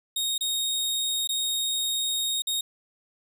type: tone with dropouts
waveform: sawtooth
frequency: 3729 Hz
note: A#7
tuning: in tune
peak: -22 dBFS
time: 0.16-2.61 s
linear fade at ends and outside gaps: 5 ms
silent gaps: 0.38-0.408 / 1.274-1.29 / 2.421-2.47 s
effects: none